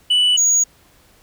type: tone pair in turn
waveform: sine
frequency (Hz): 2967 / 6707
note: F#7 / G#8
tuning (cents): +4 / +16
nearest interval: octave + major second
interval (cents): 1412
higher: second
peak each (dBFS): -9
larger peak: neither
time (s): 0.1-0.37 / 0.37-0.64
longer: neither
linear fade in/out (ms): 10
effects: tanh soft clip ceiling -11 dBFS + pink hiss -53 dBFS RMS until 1.22 s